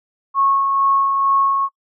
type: tone with tremolo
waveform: sine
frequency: 1097 Hz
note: C#6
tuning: 18 cents flat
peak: -12 dBFS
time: 0.34-1.69 s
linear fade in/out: 50 ms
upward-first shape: sine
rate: 2.2 Hz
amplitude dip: 35%
effects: noise-tail reverb RT60 0.1 s tail -23 dB re dry